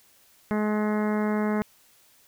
harmonic tone, 211.7 Hz, G#3, 33 cents sharp, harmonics 1 / 2 / 3 / 4 / 5 / 6 / 7 / 8 / 9 / 10, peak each -24 / -30 / -34 / -36 / -38 / -40 / -41 / -42 / -43 / -44 dBFS, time 0.51-1.62 s, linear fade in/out 0 ms, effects white hiss -59 dBFS RMS until 2.27 s

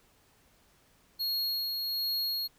square tone with tremolo, 4300 Hz, C8, 47 cents sharp, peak -29 dBFS, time 1.19-2.48 s, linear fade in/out 20 ms, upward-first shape sine, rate 1.3 Hz, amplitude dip 30%, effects pink hiss -65 dBFS RMS until 2.58 s

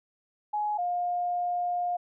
sine tone pair in turn, 839 / 708.8 Hz, G#5 / F5, +17 / +25 cents, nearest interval minor third, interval 292 cents, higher first, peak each -26 / -26 dBFS, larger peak neither, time 0.53-0.78 / 0.78-1.97 s, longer second, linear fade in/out 10 ms, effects none

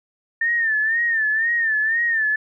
sine tone with vibrato, 1800 Hz, A6, 39 cents sharp, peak -17 dBFS, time 0.41-2.36 s, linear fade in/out 5 ms, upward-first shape sine, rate 2 Hz, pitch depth 83 cents each way, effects none

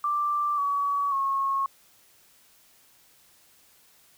sine tone with pitch steps, 1177 / 1133.6 / 1091.9 Hz, D6 / C#6 / C#6, +3 / +38 / -26 cents, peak -23 dBFS, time 0.04-1.66 s, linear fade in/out 2 ms, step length 540 ms, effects white hiss -59 dBFS RMS until 4.17 s

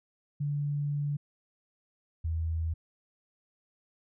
sine tone pair in turn, 144.9 / 81.32 Hz, D3 / E2, -23 / -23 cents, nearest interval minor seventh, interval 1000 cents, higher first, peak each -28 dBFS, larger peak neither, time 0.4-1.17 / 2.24-2.74 s, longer first, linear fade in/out 10 ms, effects none

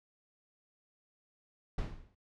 brown noise with exponential decay, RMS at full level -30 dBFS, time 1.78-2.15 s, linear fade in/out 5 ms, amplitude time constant 80 ms, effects noise-tail reverb RT60 0.1 s tail -23 dB re dry + low-pass 5000 Hz 12 dB/octave

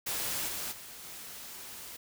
white noise with level steps, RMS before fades -34 / -37 / -47 / -45 dBFS, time 0.06-1.97 s, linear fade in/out 10 ms, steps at 0.47 / 0.71 / 1.03 s, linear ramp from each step 20 ms, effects none

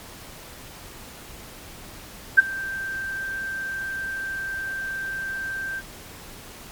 sine tone with ADSR envelope, 1568 Hz, G6, in tune, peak -5 dBFS, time 2.37-5.82 s, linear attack 20 ms, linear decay 17 ms, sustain -22 dB, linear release 42 ms, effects pink hiss -42 dBFS RMS until 6.71 s + MP3 96 kbps

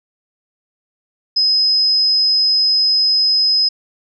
sine tone, 5070 Hz, D#8, 32 cents sharp, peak -11 dBFS, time 1.36-3.69 s, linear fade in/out 10 ms, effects none

